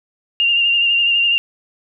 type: tone with vibrato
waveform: sine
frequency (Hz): 2794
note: F7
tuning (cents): 0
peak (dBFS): -12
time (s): 0.4-1.38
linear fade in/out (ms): 0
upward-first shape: sine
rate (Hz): 12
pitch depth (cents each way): 28
effects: none